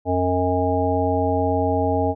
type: harmonic tone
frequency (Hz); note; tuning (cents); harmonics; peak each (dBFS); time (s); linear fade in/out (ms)
90.9; F#2; -30; 1 / 3 / 5 / 7 / 9; -24 / -24 / -24 / -24 / -24; 0.05-2.15; 50
effects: none